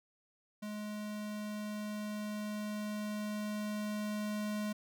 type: tone with level ramp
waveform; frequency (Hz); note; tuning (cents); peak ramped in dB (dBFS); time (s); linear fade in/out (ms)
square; 210.3; G#3; +22; -40 to -35; 0.62-4.73; 10
effects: none